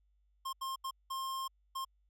square tone bursts at uneven times, 1063 Hz, C6, 27 cents sharp, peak -37 dBFS, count 5, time 0.45-0.53 / 0.61-0.76 / 0.84-0.91 / 1.1-1.48 / 1.75-1.85 s, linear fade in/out 10 ms, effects added 50 Hz sine -69 dBFS peak until 2.09 s

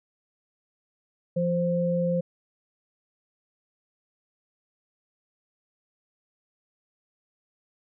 sine tone pair together, 172.52 / 523.3 Hz, F3 / C5, -21 / 0 cents, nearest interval octave + perfect fifth, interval 1921 cents, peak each -25 dBFS, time 1.36-2.21 s, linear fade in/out 10 ms, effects none

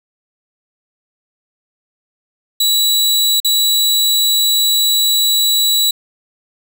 sawtooth tone with dropouts, 3921 Hz, B7, 13 cents flat, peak -8 dBFS, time 2.6-5.91 s, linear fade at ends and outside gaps 5 ms, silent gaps 3.402-3.446 s, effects none

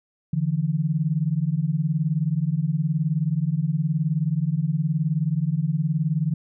sine beating tone pair, 146.83 / 165.83 Hz, D3 / E3, 0 / +11 cents, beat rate 19 Hz, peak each -23 dBFS, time 0.33-6.34 s, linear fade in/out 5 ms, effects none

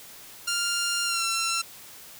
10% pulse tone with pitch glide, 1396.9 to 1350.9 Hz, F6 to E6, 0 to +42 cents, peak -16 dBFS, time 0.47-1.62 s, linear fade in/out 10 ms, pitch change -58 cents, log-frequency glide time 1.05-1.24 s, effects white hiss -46 dBFS RMS until 2.19 s

